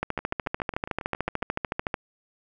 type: two click trains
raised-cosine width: 0.5 ms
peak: -11 / -20 dBFS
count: 27 / 10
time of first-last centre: 0.03-1.942 / 0.19-1.423 s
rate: 13.6 / 7.3 Hz
effects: none